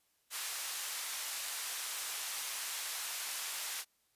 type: band-pass noise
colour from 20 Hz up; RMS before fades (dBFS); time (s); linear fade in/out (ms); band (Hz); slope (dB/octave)
white; -40; 0.3-3.85; 50; 890 to 12000; 12
effects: white hiss -75 dBFS RMS until 4.15 s + resampled to 32000 Hz